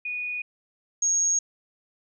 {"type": "tone pair in turn", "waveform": "sine", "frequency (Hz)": [2466, 6569], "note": ["D#7", "G#8"], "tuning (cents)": [-16, -20], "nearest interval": "octave + perfect fourth", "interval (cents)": 1696, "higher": "second", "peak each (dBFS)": [-28, -20], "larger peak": "second", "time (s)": [[0.05, 0.42], [1.02, 1.39]], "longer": "neither", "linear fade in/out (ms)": 5, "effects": []}